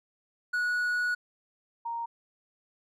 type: tone pair in turn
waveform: triangle / sine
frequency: 1463 / 931.1 Hz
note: F#6 / A#5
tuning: -20 / -2 cents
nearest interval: minor sixth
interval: 782 cents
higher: first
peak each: -24 / -31 dBFS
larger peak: first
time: 0.53-1.15 / 1.85-2.06 s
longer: first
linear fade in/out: 10 ms
effects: none